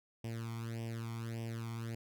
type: tone with flanger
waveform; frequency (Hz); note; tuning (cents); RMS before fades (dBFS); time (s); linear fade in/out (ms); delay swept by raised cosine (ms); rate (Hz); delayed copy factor
sawtooth; 114.7; A#2; -28; -41; 0.24-1.95; 5; 0.36 to 0.91; 1.7; +0.85
effects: none